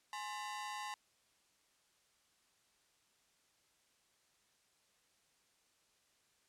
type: ring-modulated tone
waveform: sawtooth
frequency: 946 Hz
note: A#5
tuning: 25 cents sharp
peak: -35 dBFS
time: 0.13-0.94 s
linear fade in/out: 0 ms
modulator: 108 Hz
effects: white hiss -74 dBFS RMS until 6.48 s + low-pass 9000 Hz 12 dB/octave